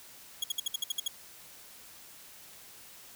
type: tone bursts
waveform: sawtooth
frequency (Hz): 3322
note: G#7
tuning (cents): 0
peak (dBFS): -25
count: 9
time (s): 0.42-1.08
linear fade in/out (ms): 5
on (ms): 20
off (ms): 60
effects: white hiss -52 dBFS RMS until 3.15 s